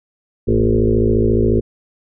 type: tone with frequency modulation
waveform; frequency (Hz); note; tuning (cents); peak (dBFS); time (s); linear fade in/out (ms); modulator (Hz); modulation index
sine; 233.5; A#3; +3; -11; 0.47-1.61; 20; 54.3; 4
effects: none

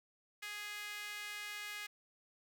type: tone with high-pass filter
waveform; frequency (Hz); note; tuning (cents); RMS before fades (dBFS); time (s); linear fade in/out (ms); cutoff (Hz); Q
sawtooth; 415.3; G#4; 0; -45; 0.42-1.87; 10; 2000; 2.1
effects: none

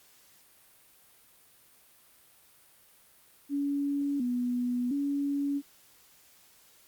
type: tone with pitch steps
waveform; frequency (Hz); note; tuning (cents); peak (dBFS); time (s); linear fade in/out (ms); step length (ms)
sine; 283.3 / 245.4 / 282.7; C#4 / B3 / C#4; +38 / -11 / +34; -27; 3.49-5.62; 50; 710
effects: white hiss -60 dBFS RMS until 6.87 s + Opus 48 kbps

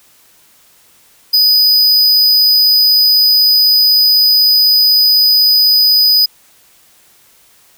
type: tone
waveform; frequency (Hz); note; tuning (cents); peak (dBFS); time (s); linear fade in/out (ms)
square; 4978; D#8; 0; -7; 1.33-6.26; 10
effects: white hiss -48 dBFS RMS until 7.77 s

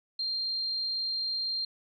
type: tone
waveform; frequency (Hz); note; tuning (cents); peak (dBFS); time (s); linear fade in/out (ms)
sine; 4186; C8; 0; -29; 0.19-1.65; 5
effects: none

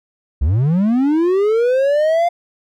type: linear sweep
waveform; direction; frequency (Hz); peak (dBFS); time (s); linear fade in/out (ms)
triangle; up; 59.7 to 702; -10; 0.41-2.29; 10
effects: none

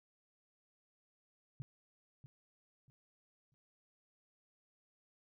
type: tone with echo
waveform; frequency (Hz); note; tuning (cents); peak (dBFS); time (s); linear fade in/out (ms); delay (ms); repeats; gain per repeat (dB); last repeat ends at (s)
sine; 133.1; C3; +30; -40; 1.6-1.62; 0; 640; 3; -11; 3.54
effects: none

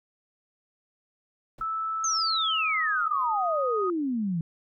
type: noise with exponential decay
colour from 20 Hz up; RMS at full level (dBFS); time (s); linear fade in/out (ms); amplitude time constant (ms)
brown; -38; 1.58-1.7; 5; 26
type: tone with pitch glide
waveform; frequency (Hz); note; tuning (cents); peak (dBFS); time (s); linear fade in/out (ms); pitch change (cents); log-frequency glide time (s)
sine; 1313 to 1245.8; E6 to D#6; -7 to +2; -27; 1.61-3.9; 2; -91; 2.36-3.02
type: exponential sweep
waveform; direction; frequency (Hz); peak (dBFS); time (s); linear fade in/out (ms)
sine; down; 6500 to 158.8; -25; 2.04-4.41; 2
effects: none

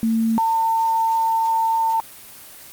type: tone pair in turn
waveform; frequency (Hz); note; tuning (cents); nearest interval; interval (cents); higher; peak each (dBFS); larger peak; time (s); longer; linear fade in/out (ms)
sine; 225.4 / 901.6; A3 / A5; +42 / +42; 2 octaves; 2400; second; -16; neither; 0.03-0.38 / 0.38-2; second; 0
effects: white hiss -41 dBFS RMS until 2.72 s + Opus 24 kbps

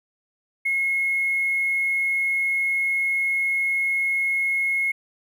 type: tone with hard clipping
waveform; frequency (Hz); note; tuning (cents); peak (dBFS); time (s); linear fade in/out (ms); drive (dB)
triangle; 2167; C#7; -40; -20; 0.65-4.92; 10; 3
effects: none

